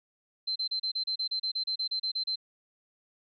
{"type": "tone bursts", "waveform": "sine", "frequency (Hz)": 4100, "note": "C8", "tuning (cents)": -36, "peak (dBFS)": -28, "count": 16, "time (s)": [0.47, 2.358], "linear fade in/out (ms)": 10, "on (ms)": 88, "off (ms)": 32, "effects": []}